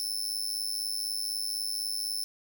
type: tone with amplitude modulation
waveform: sawtooth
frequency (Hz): 5280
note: E8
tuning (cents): +2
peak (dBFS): -24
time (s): 0-2.24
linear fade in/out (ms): 0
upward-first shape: sine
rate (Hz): 104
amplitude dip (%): 90
effects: 10-bit